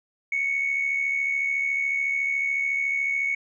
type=tone with amplitude modulation; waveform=sine; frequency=2217 Hz; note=C#7; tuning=in tune; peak=-19 dBFS; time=0.32-3.35 s; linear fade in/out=5 ms; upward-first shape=sine; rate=73.9 Hz; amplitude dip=55%; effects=tanh soft clip ceiling -17 dBFS